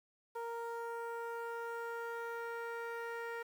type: tone with low-pass filter sweep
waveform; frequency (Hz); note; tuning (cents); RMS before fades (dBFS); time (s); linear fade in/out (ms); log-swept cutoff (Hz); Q
sawtooth; 465.4; A#4; -3; -42; 0.35-3.43; 10; 1100 to 1800; 2.3
effects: 10-bit